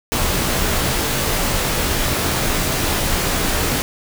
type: noise with comb filter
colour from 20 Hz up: pink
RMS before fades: -19 dBFS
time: 0.12-3.82 s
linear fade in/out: 0 ms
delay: 19 ms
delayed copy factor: -0.55
effects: none